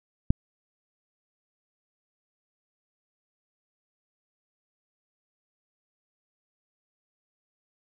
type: click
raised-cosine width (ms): 5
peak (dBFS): -7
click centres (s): 0.305
effects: none